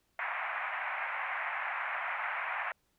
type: band-pass noise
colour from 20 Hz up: white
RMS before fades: -36 dBFS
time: 0.19-2.72 s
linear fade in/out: 2 ms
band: 670 to 2300 Hz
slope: 48 dB/octave
effects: pink hiss -75 dBFS RMS until 2.98 s